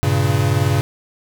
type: chord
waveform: square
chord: G diminished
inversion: none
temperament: equal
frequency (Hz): 98 / 116.54 / 138.59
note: G2 / Bb2 / Db3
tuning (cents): 0 / 0 / 0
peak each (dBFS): -19 / -21 / -19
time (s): 0.03-0.81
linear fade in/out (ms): 0
effects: none